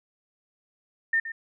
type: tone with echo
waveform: sine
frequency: 1814 Hz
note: A#6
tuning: 48 cents flat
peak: -20 dBFS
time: 1.13-1.2 s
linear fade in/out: 5 ms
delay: 120 ms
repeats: 1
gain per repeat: -12 dB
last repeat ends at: 1.32 s
effects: none